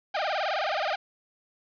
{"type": "tone with vibrato", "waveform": "sawtooth", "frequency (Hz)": 698.5, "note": "F5", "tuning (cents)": 0, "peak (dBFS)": -22, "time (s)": [0.14, 0.96], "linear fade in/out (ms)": 10, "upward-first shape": "sine", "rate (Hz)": 19, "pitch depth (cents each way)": 270, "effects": ["resampled to 11025 Hz", "8-bit"]}